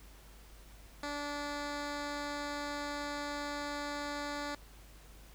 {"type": "tone with low-pass filter", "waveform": "10% pulse", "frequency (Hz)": 290.1, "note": "D4", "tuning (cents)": -21, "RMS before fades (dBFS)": -39, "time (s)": [1.03, 4.55], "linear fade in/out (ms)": 2, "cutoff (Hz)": 5900, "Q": 1.2, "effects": ["added 50 Hz sine -54 dBFS peak until 5.34 s", "pink hiss -59 dBFS RMS until 5.34 s"]}